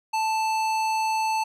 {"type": "tone with hard clipping", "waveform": "sine", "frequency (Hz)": 880, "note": "A5", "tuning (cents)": 0, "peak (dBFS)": -24, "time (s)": [0.13, 1.44], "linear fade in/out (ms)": 10, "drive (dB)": 16, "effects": []}